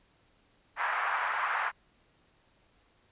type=band-pass noise; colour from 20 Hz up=white; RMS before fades=-31 dBFS; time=0.76-1.72 s; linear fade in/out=50 ms; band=830 to 1700 Hz; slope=24 dB/octave; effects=pink hiss -67 dBFS RMS until 3.11 s + resampled to 8000 Hz